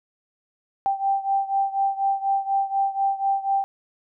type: beating tone pair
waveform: sine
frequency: 784 / 788.1 Hz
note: G5 / G5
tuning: 0 / +9 cents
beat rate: 4.1 Hz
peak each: -22 / -25 dBFS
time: 0.86-3.64 s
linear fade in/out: 0 ms
effects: none